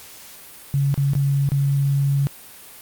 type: tone with dropouts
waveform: sine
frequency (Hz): 139.4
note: C#3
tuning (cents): +10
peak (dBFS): -16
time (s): 0.74-2.27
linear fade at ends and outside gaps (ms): 0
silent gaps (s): 0.942-0.977 / 1.134-1.152 / 1.49-1.519
effects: white hiss -42 dBFS RMS until 2.81 s + Opus 48 kbps